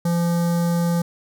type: tone with notch filter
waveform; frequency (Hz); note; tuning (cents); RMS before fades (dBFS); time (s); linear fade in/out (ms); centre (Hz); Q
square; 171.2; F3; -34; -20; 0.05-1.02; 5; 2600; 0.66
effects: none